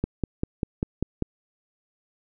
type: click train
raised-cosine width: 3 ms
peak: -11 dBFS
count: 7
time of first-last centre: 0.04-1.223 s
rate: 5.07 Hz
effects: none